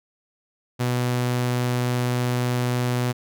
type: tone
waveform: sawtooth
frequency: 123.47 Hz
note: B2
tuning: in tune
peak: -17 dBFS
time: 0.79-3.13 s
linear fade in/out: 20 ms
effects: none